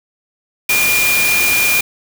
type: tone in noise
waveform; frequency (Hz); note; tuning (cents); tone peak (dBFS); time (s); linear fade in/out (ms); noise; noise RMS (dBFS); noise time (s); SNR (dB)
sine; 2413; D7; +46; -13; 0.69-1.81; 5; white; -17; 0.69-1.81; +1
effects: none